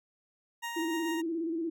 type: tone with tremolo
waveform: 20% pulse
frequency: 936 Hz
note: A#5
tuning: 7 cents sharp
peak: -29 dBFS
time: 0.62-1.22 s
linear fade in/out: 20 ms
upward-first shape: triangle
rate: 6.8 Hz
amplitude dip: 35%
type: tone with vibrato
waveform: sine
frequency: 329.6 Hz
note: E4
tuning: in tune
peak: -30 dBFS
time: 0.76-1.7 s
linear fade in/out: 10 ms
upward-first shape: square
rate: 17 Hz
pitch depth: 51 cents each way
effects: none